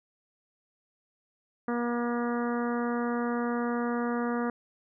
harmonic tone, 238.9 Hz, A#3, 43 cents sharp, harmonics 1 / 2 / 3 / 4 / 5 / 6 / 7 / 8, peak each -29 / -33 / -38 / -40 / -38 / -41 / -44 / -47 dBFS, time 1.68-4.5 s, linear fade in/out 2 ms, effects none

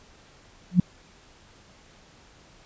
sine tone with exponential growth, 179.1 Hz, F3, 44 cents sharp, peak -9 dBFS, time 0.71-0.8 s, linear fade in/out 5 ms, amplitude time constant 19 ms, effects pink hiss -54 dBFS RMS until 2.65 s + resampled to 16000 Hz

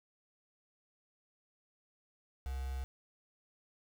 sine tone with quantisation, 65.9 Hz, C2, 13 cents sharp, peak -36 dBFS, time 2.46-2.84 s, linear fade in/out 0 ms, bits 8, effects none

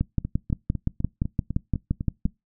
two click trains, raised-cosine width 5 ms, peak -10 / -16 dBFS, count 14 / 9, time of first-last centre 0.01-2.255 / 0.25-2.26 s, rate 5.79 / 3.98 Hz, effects noise-tail reverb RT60 0.2 s tail -24 dB re dry

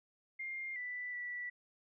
sine tone with pitch steps, 2115 / 1980 / 1959 Hz, C7 / B6 / B6, +18 / +4 / -15 cents, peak -39 dBFS, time 0.39-1.5 s, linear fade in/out 10 ms, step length 370 ms, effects none

